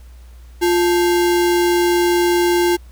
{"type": "tone with sample-and-hold", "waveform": "sine", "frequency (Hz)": 350, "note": "F4", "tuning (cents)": 4, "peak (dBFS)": -12, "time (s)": [0.61, 2.77], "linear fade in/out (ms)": 20, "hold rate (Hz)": 1225, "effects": ["added 60 Hz sine -37 dBFS peak until 2.91 s", "pink hiss -53 dBFS RMS until 2.91 s"]}